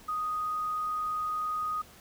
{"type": "tone with quantisation", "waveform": "sine", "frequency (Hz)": 1244.5, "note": "D#6", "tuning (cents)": 0, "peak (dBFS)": -29, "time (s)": [0.08, 1.82], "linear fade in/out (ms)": 10, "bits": 9, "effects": ["pink hiss -54 dBFS RMS until 2 s"]}